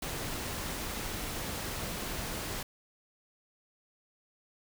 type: noise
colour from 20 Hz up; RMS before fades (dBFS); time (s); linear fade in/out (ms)
pink; -37; 0.02-2.63; 5
effects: none